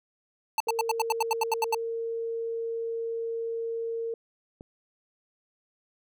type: tone bursts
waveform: square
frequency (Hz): 884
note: A5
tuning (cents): +8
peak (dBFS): -23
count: 12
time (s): 0.58-1.747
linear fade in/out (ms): 2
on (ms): 23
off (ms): 81
type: tone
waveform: sine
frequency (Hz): 458.5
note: A#4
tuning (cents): -29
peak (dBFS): -29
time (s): 0.67-4.14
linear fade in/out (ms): 2
type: click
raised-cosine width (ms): 2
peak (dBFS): -30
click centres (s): 4.609
effects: none